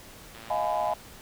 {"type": "click train", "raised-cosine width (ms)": 0.3, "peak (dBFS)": -29, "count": 67, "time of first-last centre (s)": [0.35, 0.934], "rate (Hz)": 113}
{"type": "chord", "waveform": "sine", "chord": "F half-diminished seventh", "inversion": "third", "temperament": "just", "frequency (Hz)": [628.6, 698.5, 838.1, 1005.8], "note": ["Eb5", "F5", "Ab5", "Cb6"], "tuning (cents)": [18, 0, 16, 31], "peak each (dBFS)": [-30, -30, -29, -33], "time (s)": [0.5, 0.94], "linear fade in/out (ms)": 5}
{"effects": ["pink hiss -48 dBFS RMS until 1.21 s"]}